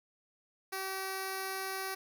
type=tone with notch filter; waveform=5% pulse; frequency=383 Hz; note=G4; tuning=40 cents flat; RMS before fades=-38 dBFS; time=0.72-1.95 s; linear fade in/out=10 ms; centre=3200 Hz; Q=1.2; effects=none